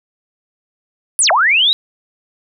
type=linear two-way sweep; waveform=sine; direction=down then up; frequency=10420 to 605 to 3945 Hz; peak=-9 dBFS; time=1.19-1.73 s; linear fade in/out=0 ms; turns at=1.31 s; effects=none